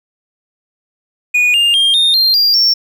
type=tone with pitch steps; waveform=triangle; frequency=2460 / 2810 / 3209 / 3665 / 4185 / 4780 / 5459 Hz; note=D#7 / F7 / G7 / A#7 / C8 / D8 / F8; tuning=-20 / +10 / +40 / -30 / 0 / +30 / -40 cents; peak=-7 dBFS; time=1.34-2.74 s; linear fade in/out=10 ms; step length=200 ms; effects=none